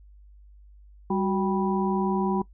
harmonic tone with a mistuned harmonic, 196 Hz, G3, in tune, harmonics 1 / 2 / 4 / 5, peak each -25 / -27 / -32 / -31 dBFS, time 1.1-2.42 s, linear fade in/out 5 ms, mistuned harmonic 2, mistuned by -96 cents, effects noise-tail reverb RT60 0.1 s tail -20 dB re dry + added 50 Hz sine -48 dBFS peak until 2.53 s

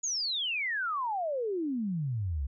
sine exponential sweep, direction down, 6910 to 63.4 Hz, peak -29 dBFS, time 0.03-2.47 s, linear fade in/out 10 ms, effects none

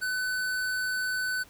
sine tone with hard clipping, 1506 Hz, F#6, 30 cents sharp, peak -29 dBFS, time 0.01-1.44 s, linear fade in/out 20 ms, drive 17 dB, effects pink hiss -55 dBFS RMS until 1.49 s

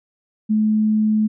sine tone, 215.2 Hz, A3, 38 cents flat, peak -14 dBFS, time 0.49-1.28 s, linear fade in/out 20 ms, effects none

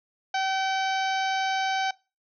harmonic tone, 767 Hz, G5, 38 cents flat, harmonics 1 / 2 / 3 / 4 / 5 / 6 / 7 / 8, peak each -25 / -31 / -35 / -37 / -39 / -41 / -42 / -43 dBFS, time 0.34-1.91 s, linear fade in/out 5 ms, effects noise-tail reverb RT60 0.3 s tail -23 dB re dry

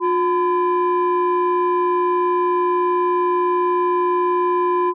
sine tone pair together, 357.7 / 1011.7 Hz, F4 / B5, +41 / +41 cents, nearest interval octave + tritone, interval 1800 cents, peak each -16 dBFS, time 0-4.94 s, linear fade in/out 50 ms, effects tanh soft clip ceiling -12 dBFS

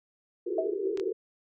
pink band-pass noise, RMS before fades -31 dBFS, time 0.46-1.13 s, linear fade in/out 10 ms, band 350 to 450 Hz, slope 96 dB/octave
sine tone with exponential decay, 645 Hz, E5, 38 cents flat, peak -22 dBFS, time 0.58-0.75 s, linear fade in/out 5 ms, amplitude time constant 35 ms
clicks, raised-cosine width 0.2 ms, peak -24 dBFS, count 2, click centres 0.974 / 0.998 s
effects none

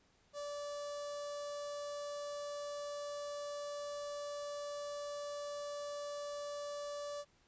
sawtooth tone with notch filter, 580 Hz, D5, 22 cents flat, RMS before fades -43 dBFS, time 0.33-7.25 s, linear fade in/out 50 ms, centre 2200 Hz, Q 0.82, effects pink hiss -71 dBFS RMS until 7.47 s + resampled to 16000 Hz

